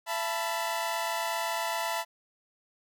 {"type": "chord", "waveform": "sawtooth", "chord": "E suspended fourth", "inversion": "none", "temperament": "equal with one note detuned", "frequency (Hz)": [671.2, 880, 987.8], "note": ["E5", "A5", "B5"], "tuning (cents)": [31, 0, 0], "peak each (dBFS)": -30, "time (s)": [0.06, 2.05], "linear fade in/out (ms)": 50, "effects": []}